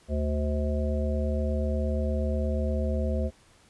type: harmonic tone with a mistuned harmonic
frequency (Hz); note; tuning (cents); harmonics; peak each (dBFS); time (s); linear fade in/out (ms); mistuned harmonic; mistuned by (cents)
74.3; D2; +21; 1 / 3 / 5 / 7 / 9; -26 / -32 / -38 / -34 / -36; 0.08-3.31; 50; 9; -71
effects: pink hiss -59 dBFS RMS until 3.69 s + resampled to 24000 Hz